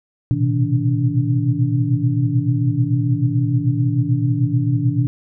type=tone cluster; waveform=sine; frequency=113.4 / 122.6 / 129.4 / 160.6 / 289.8 Hz; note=A#2 / B2 / C3 / E3 / D4; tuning=-47 / -12 / -19 / -45 / -23 cents; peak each=-23 / -19 / -20 / -24 / -23 dBFS; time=0.31-5.07 s; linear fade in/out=0 ms; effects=none